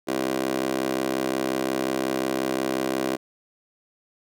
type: tone with high-pass filter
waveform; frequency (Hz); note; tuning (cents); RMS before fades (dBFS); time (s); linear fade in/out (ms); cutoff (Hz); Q
15% pulse; 65.6; C2; +5; -26; 0.07-3.17; 20; 380; 4.1
effects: none

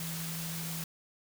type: tone in noise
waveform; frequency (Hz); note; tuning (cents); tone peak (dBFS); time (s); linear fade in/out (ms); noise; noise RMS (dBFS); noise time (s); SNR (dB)
sine; 164.4; E3; -4; -38; 0-0.84; 2; white; -40; 0-0.84; -1
effects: none

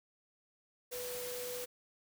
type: tone in noise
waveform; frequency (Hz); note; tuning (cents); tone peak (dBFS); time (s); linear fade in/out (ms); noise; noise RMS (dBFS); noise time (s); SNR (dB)
sine; 493.9; B4; 0; -41; 0.91-1.66; 20; white; -44; 0.91-1.66; 0
effects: none

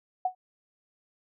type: tone with exponential decay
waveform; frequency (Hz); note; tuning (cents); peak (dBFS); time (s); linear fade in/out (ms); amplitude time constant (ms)
sine; 739; F#5; -2; -20; 0.25-0.35; 5; 21
effects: none

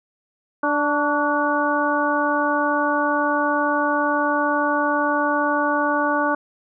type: harmonic tone with a mistuned harmonic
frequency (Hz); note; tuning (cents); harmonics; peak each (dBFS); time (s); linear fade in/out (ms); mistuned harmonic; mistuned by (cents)
293.7; D4; 0; 1 / 2 / 3 / 4 / 5; -24 / -24 / -24 / -24 / -24; 0.63-6.35; 5; 4; -52
effects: none

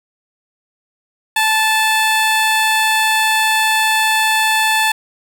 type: tone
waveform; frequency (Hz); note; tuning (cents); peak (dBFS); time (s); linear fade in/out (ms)
15% pulse; 875; A5; -10; -6; 1.36-4.92; 5
effects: none

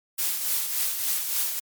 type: noise with tremolo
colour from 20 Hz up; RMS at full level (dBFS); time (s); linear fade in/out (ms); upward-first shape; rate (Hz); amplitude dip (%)
blue; -24; 0.18-1.6; 10; triangle; 3.5; 55
effects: MP3 96 kbps

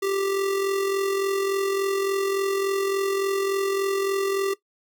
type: tone with amplitude modulation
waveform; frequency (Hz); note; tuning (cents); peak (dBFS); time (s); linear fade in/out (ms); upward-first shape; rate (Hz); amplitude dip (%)
square; 392; G4; 0; -21; 0.02-4.54; 10; sine; 43.5; 45
effects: noise-tail reverb RT60 0.1 s tail -17 dB re dry

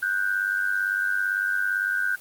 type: tone pair together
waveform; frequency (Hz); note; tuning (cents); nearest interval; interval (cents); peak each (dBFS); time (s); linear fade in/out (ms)
sine; 1470.2 / 1568; F#6 / G6; -11 / 0; minor second; 111; -25; 0.02-2.16; 10
effects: white hiss -47 dBFS RMS until 2.2 s + Opus 24 kbps

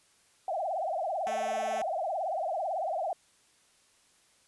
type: tone with vibrato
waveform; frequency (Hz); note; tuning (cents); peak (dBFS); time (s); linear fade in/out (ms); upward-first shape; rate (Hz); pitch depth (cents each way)
sine; 698.5; F5; 0; -29; 0.48-3.13; 2; triangle; 18; 260
type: tone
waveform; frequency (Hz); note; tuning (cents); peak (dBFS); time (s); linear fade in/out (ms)
5% pulse; 220; A3; 0; -27; 1.27-1.82; 0
effects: white hiss -65 dBFS RMS until 4.47 s + resampled to 24000 Hz

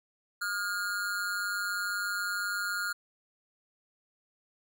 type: tone with amplitude modulation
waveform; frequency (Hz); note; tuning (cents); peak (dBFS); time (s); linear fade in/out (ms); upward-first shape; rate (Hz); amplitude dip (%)
square; 1423; F6; +32; -28; 0.41-2.93; 10; sine; 192; 70
effects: none

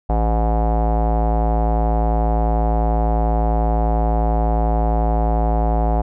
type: tone with low-pass filter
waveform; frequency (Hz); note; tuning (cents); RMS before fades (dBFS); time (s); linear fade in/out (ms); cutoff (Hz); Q
square; 55.7; A1; +22; -17; 0.09-6.02; 10; 760; 5.6
effects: none

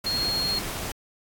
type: tone in noise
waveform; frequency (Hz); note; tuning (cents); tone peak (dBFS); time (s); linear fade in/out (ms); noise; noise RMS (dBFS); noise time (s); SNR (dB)
sine; 4271; C8; +35; -24; 0.06-0.59; 5; pink; -33; 0.04-0.92; +6
effects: AAC 64 kbps

